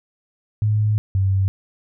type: tone pair in turn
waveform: sine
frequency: 106.4 / 96.4 Hz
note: G#2 / G2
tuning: +42 / -28 cents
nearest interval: major second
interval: 170 cents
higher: first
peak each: -15 dBFS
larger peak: neither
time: 0.62-0.98 / 1.15-1.48 s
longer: first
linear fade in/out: 0 ms
effects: none